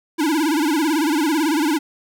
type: tone with vibrato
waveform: square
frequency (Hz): 307.3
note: D#4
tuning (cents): -21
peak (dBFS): -17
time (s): 0.18-1.79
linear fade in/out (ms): 20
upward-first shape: sine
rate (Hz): 18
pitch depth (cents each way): 150
effects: none